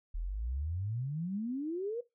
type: exponential sweep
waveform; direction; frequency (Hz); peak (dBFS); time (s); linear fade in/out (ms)
sine; up; 38.11 to 493.9; -33; 0.14-2.01; 10
effects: noise-tail reverb RT60 0.2 s tail -18 dB re dry